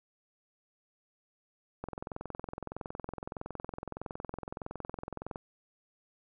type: click train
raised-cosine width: 1 ms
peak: -24 dBFS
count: 77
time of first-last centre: 1.84-5.359 s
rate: 21.6 Hz
effects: none

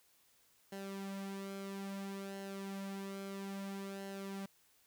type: tone with flanger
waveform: sawtooth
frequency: 196 Hz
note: G3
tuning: in tune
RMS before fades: -44 dBFS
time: 0.72-4.46 s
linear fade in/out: 5 ms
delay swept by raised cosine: 0.83 to 4.03 ms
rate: 0.6 Hz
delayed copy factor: -0.6
effects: white hiss -70 dBFS RMS until 4.86 s

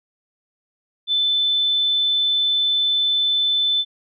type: tone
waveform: sine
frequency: 3520 Hz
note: A7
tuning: in tune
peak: -16 dBFS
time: 1.07-3.85 s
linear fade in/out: 50 ms
effects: none

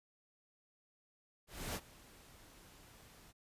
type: noise with ADSR envelope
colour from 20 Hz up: pink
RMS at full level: -40 dBFS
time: 1.47-3.33 s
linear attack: 280 ms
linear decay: 49 ms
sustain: -20 dB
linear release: 33 ms
effects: resampled to 32000 Hz

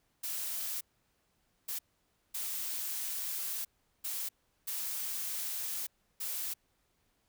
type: noise bursts at uneven times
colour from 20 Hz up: blue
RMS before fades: -37 dBFS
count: 6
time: 0.23-0.81 / 1.68-1.79 / 2.34-3.65 / 4.04-4.29 / 4.67-5.87 / 6.2-6.54 s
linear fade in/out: 10 ms
effects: pink hiss -75 dBFS RMS until 7.28 s

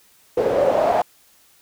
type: noise with band-pass filter sweep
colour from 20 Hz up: pink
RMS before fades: -18 dBFS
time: 0.37-1.02 s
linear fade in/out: 5 ms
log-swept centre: 460 to 730 Hz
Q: 7.6
effects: white hiss -55 dBFS RMS until 1.61 s

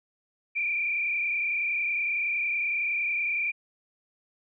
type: tone with frequency modulation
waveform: sine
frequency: 2381 Hz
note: D7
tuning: 23 cents sharp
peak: -25 dBFS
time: 0.55-3.52 s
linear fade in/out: 20 ms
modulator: 30.8 Hz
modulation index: 2.3
effects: none

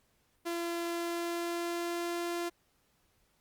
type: tone with pitch glide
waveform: sawtooth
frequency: 340.9 to 344.7 Hz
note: F4 to F4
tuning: -42 to -23 cents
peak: -29 dBFS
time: 0.45-2.5 s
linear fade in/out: 20 ms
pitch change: +19 cents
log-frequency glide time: 0.87-2.26 s
effects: pink hiss -72 dBFS RMS until 3.4 s + Opus 48 kbps

